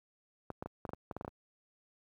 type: clicks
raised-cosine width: 1 ms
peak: -25 dBFS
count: 11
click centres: 0.503 / 0.625 / 0.66 / 0.852 / 0.892 / 0.934 / 1.112 / 1.166 / 1.211 / 1.248 / 1.279 s
effects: high-pass 60 Hz 12 dB/octave + 11-bit